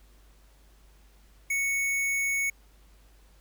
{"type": "tone", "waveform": "square", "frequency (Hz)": 2217, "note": "C#7", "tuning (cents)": 0, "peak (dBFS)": -26, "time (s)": [1.5, 2.5], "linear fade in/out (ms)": 5, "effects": ["added 50 Hz sine -55 dBFS peak until 3.4 s", "pink hiss -63 dBFS RMS until 3.4 s"]}